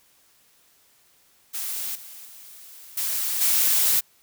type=noise with level steps; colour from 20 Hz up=blue; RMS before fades=-30 / -42 / -45 / -26 / -20 dBFS; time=1.53-4.01 s; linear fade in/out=20 ms; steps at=1.95 / 2.25 / 2.97 / 3.41 s; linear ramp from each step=5 ms; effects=white hiss -60 dBFS RMS until 4.22 s